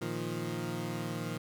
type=chord; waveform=20% pulse; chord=Bb suspended fourth; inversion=none; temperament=equal; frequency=116.54 / 155.56 / 174.61 Hz; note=Bb2 / Eb3 / F3; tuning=0 / 0 / 0 cents; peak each=-34 dBFS; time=0.01-1.38 s; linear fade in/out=10 ms; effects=none